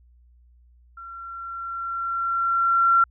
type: tone with level ramp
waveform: sine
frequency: 1365 Hz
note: F6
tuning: 40 cents flat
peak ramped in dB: -37 to -13 dBFS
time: 0.97-3.04 s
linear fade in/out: 5 ms
effects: added 60 Hz sine -52 dBFS peak until 3.1 s